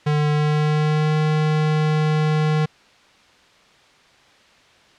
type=tone with pitch glide; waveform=square; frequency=149.7 to 153.91 Hz; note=D3 to D#3; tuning=+33 to -18 cents; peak=-17 dBFS; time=0.06-2.66 s; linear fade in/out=10 ms; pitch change=+49 cents; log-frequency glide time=0.26-1.16 s; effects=white hiss -52 dBFS RMS until 4.98 s + low-pass 4000 Hz 12 dB/octave